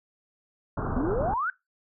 pink low-pass noise, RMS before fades -30 dBFS, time 0.77-1.34 s, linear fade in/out 5 ms, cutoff 1500 Hz, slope 96 dB/octave
sine exponential sweep, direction up, 233.1 to 1568 Hz, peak -25 dBFS, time 0.96-1.5 s, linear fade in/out 2 ms
effects noise-tail reverb RT60 0.2 s tail -21 dB re dry

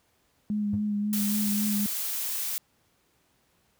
sine tone with vibrato, 207.7 Hz, G#3, in tune, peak -25 dBFS, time 0.5-1.86 s, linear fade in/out 0 ms, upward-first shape sine, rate 3.7 Hz, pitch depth 24 cents each way
triangle tone with exponential decay, 100.8 Hz, G2, 49 cents sharp, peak -23 dBFS, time 0.73-0.84 s, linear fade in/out 5 ms, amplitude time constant 22 ms
blue noise, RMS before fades -31 dBFS, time 1.13-2.58 s, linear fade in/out 0 ms
effects pink hiss -68 dBFS RMS until 3.79 s + high-pass 60 Hz 12 dB/octave

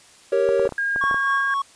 triangle chord, G diminished, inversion none, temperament equal, 392 / 466.2 / 554.4 Hz, G4 / Bb4 / Db5, 0 / 0 / 0 cents, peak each -20 / -19 / -18 dBFS, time 0.32-0.68 s, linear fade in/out 5 ms
clicks, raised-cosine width 1 ms, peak -17 dBFS, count 9, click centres 0.49 / 0.596 / 0.654 / 0.691 / 0.723 / 0.961 / 1.039 / 1.112 / 1.144 s
sine tone, 1621 Hz, G#6, 42 cents flat, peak -20 dBFS, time 0.78-1.54 s, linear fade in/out 2 ms
triangle tone with tremolo, 1108.7 Hz, C#6, in tune, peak -18 dBFS, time 1.01-1.62 s, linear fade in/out 5 ms, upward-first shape sine, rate 3.9 Hz, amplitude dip 50%
effects white hiss -50 dBFS RMS until 1.75 s + resampled to 22050 Hz

